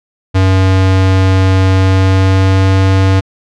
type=tone with pitch glide; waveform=square; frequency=94.7 to 95.69 Hz; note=F#2 to G2; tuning=+41 to -41 cents; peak=-7 dBFS; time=0.34-3.21 s; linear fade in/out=20 ms; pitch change=+18 cents; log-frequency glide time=1.7-2.75 s; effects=low-pass 5000 Hz 12 dB/octave